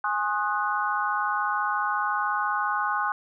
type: chord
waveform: sine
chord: Ab dominant seventh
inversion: none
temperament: equal with one note detuned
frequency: 830.6 / 1070.3 / 1244.5 / 1480 Hz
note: Ab5 / C6 / Eb6 / Gb6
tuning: 0 / +39 / 0 / 0 cents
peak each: -29 dBFS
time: 0.04-3.12 s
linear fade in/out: 2 ms
effects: none

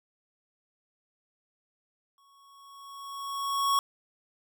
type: tone with exponential growth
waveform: square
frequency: 1108.7 Hz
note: C#6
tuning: in tune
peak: -22 dBFS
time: 2.18-3.79 s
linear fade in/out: 1 ms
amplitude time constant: 350 ms
effects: none

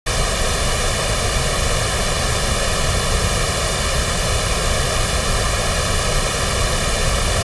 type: noise with comb filter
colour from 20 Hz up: pink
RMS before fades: -18 dBFS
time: 0.06-7.43 s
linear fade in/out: 10 ms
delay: 1.7 ms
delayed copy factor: +0.75
effects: resampled to 24000 Hz

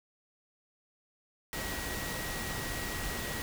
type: tone in noise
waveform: sine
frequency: 1910 Hz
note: A#6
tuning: 42 cents sharp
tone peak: -42 dBFS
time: 1.53-3.42 s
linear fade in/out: 0 ms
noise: pink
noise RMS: -37 dBFS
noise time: 1.53-3.42 s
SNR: -8 dB
effects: none

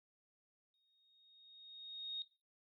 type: tone with exponential growth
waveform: sine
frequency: 3729 Hz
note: A#7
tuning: in tune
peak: -38 dBFS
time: 0.74-2.22 s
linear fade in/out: 1 ms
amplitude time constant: 320 ms
effects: noise-tail reverb RT60 0.3 s tail -19 dB re dry

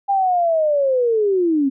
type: linear sweep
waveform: sine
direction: down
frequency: 805 to 261.6 Hz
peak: -14 dBFS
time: 0.08-1.7 s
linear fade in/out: 20 ms
effects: none

